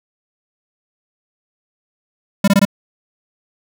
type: tone bursts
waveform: square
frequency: 198.8 Hz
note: G3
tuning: 25 cents sharp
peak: -9 dBFS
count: 4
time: 2.44-2.652 s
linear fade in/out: 5 ms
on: 38 ms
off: 20 ms
effects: none